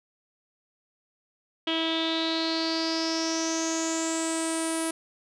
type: tone with low-pass filter sweep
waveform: sawtooth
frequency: 325.2 Hz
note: E4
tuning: 23 cents flat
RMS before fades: -28 dBFS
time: 1.67-4.91 s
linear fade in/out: 5 ms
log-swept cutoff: 3200 to 10000 Hz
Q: 8.2
effects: none